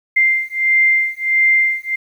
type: beating tone pair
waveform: sine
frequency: 2093 / 2094.5 Hz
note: C7 / C7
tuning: 0 / +1 cents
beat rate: 1.5 Hz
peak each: -15 dBFS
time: 0.16-1.96 s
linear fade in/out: 10 ms
effects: 8-bit